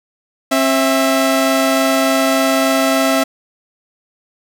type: tone pair together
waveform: sawtooth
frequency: 268.4 / 659.3 Hz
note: C4 / E5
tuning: +44 / 0 cents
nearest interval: octave + major third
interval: 1556 cents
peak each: -11 dBFS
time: 0.51-3.24 s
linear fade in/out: 10 ms
effects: none